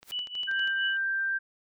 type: noise with exponential growth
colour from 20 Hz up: white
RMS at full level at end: -40 dBFS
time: 0.01-0.11 s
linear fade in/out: 1 ms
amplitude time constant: 20 ms
type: click train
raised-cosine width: 0.2 ms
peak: -29 dBFS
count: 9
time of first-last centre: 0.03-0.675 s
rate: 12.4 Hz
type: tone with tremolo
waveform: sine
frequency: 2960 Hz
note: F#7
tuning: in tune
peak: -28 dBFS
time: 0.12-0.97 s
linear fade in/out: 0 ms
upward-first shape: triangle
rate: 4.4 Hz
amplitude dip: 90%
type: tone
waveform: sine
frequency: 1576 Hz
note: G6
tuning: 9 cents sharp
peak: -26 dBFS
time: 0.47-1.39 s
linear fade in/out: 20 ms
effects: none